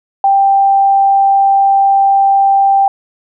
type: tone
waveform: sine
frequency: 787 Hz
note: G5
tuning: 7 cents sharp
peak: -6 dBFS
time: 0.24-2.88 s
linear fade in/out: 2 ms
effects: none